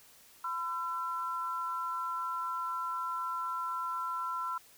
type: tone pair together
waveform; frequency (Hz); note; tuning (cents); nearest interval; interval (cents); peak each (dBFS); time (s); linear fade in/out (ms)
sine; 1012.3 / 1348; B5 / E6; +42 / +38; perfect fourth; 496; -36 / -35; 0.44-4.58; 5
effects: white hiss -59 dBFS RMS until 4.77 s